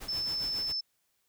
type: noise with tremolo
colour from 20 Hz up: pink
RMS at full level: -43 dBFS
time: 0-0.73 s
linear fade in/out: 20 ms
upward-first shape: sine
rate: 7.3 Hz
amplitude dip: 65%
type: tone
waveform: sine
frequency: 5274 Hz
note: E8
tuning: in tune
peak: -30 dBFS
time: 0.08-0.81 s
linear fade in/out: 10 ms
effects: white hiss -75 dBFS RMS until 1.28 s